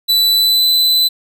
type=tone with pitch glide; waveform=45% pulse; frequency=3974 to 4009 Hz; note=B7 to B7; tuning=+10 to +25 cents; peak=-9 dBFS; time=0.08-1.09 s; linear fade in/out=20 ms; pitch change=+15 cents; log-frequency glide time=0.29-0.64 s; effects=none